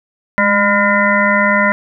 harmonic tone with a mistuned harmonic, 202.1 Hz, G#3, 47 cents flat, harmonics 1 / 3 / 5 / 7 / 9 / 10, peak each -17 / -17 / -17 / -17 / -17 / -17 dBFS, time 0.38-1.72 s, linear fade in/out 0 ms, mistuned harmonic 1, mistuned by +45 cents, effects none

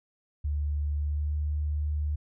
sine tone with pitch glide, 73.42 to 74.7 Hz, D2 to D2, 0 to +30 cents, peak -26 dBFS, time 0.44-2.16 s, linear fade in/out 10 ms, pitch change +30 cents, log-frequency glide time 0.97-1.36 s, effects none

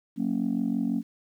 sine chord, F# major, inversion none, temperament equal with one note detuned, 185 / 231.2 / 277.2 Hz, F#3 / A#3 / C#4, 0 / -14 / 0 cents, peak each -30 / -26 / -28 dBFS, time 0.16-1.03 s, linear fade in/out 50 ms, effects tanh soft clip ceiling -18 dBFS + 10-bit

